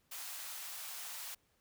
white high-pass noise, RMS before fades -45 dBFS, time 0.11-1.35 s, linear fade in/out 10 ms, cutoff 680 Hz, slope 24 dB/octave, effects pink hiss -75 dBFS RMS until 1.6 s

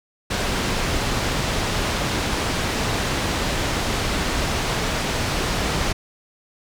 pink low-pass noise, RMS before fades -23 dBFS, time 0.3-5.93 s, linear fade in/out 10 ms, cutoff 6300 Hz, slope 12 dB/octave, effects none

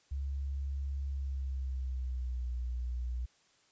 sine tone with pitch glide, 68.9 to 61.03 Hz, C#2 to B1, -10 to -20 cents, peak -33 dBFS, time 0.11-3.26 s, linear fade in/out 10 ms, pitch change -210 cents, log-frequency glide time 1.08-2.51 s, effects white hiss -68 dBFS RMS until 3.71 s + resampled to 16000 Hz

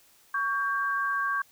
sine tone pair together, 1124 / 1589.6 Hz, C#6 / G6, +24 / +24 cents, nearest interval tritone, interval 600 cents, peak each -28 dBFS, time 0.34-1.42 s, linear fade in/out 5 ms, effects white hiss -60 dBFS RMS until 1.51 s

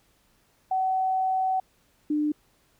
sine tone pair in turn, 755 / 299.6 Hz, F#5 / D4, +35 / +35 cents, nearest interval octave + major third, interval 1600 cents, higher first, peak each -22 dBFS, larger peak neither, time 0.71-1.6 / 2.1-2.32 s, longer first, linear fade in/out 5 ms, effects pink hiss -65 dBFS RMS until 2.79 s

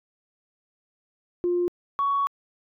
sine tone pair in turn, 352.4 / 1118.8 Hz, F4 / C#6, +16 / +16 cents, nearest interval octave + minor sixth, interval 2000 cents, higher second, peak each -20 dBFS, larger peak neither, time 1.44-1.68 / 1.99-2.27 s, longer second, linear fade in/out 0 ms, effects tanh soft clip ceiling -16 dBFS

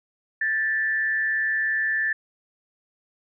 sine tone with frequency modulation, 1760 Hz, A6, in tune, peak -21 dBFS, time 0.41-2.13 s, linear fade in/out 5 ms, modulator 143 Hz, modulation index 0.47, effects none

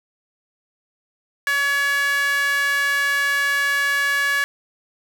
sawtooth tone with high-pass filter, 565 Hz, C#5, 33 cents sharp, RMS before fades -20 dBFS, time 1.47-4.44 s, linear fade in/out 0 ms, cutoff 1600 Hz, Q 5.2, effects none

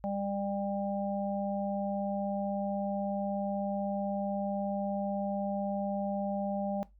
harmonic tone, 199.1 Hz, G3, 27 cents sharp, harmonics 1 / 3 / 4, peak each -34 / -35 / -37 dBFS, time 0.04-6.83 s, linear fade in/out 0 ms, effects noise-tail reverb RT60 0.2 s tail -18 dB re dry + added 50 Hz sine -57 dBFS peak until 6.99 s

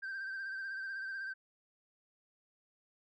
sine tone with vibrato, 1568 Hz, G6, in tune, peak -36 dBFS, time 0.02-1.34 s, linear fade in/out 20 ms, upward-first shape sine, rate 16 Hz, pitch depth 41 cents each way, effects tanh soft clip ceiling -37 dBFS

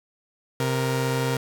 sawtooth tone pair together, 131.2 / 468.4 Hz, C3 / A#4, +5 / +8 cents, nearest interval octave + minor seventh, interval 2203 cents, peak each -20 / -23 dBFS, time 0.6-1.37 s, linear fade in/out 2 ms, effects none

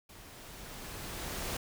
pink noise with level ramp, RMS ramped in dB -53 to -36 dBFS, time 0.09-1.57 s, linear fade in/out 5 ms, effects none

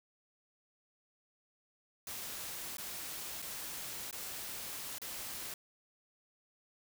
white noise with dropouts, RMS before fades -43 dBFS, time 2.07-5.54 s, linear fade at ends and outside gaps 2 ms, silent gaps 2.77-2.782 / 3.42-3.424 / 4.111-4.127 / 4.984-5.017 s, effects none

